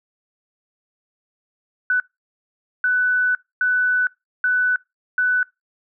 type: tone bursts at uneven times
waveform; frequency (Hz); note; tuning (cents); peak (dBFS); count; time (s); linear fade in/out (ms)
sine; 1494; F#6; +16; -15; 5; 1.9-2 / 2.84-3.35 / 3.61-4.07 / 4.44-4.76 / 5.18-5.43; 2
effects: noise-tail reverb RT60 0.2 s tail -23 dB re dry